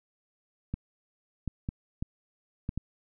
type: clicks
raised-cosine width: 5 ms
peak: -19 dBFS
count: 6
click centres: 0.74 / 1.477 / 1.689 / 2.025 / 2.691 / 2.776 s
effects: none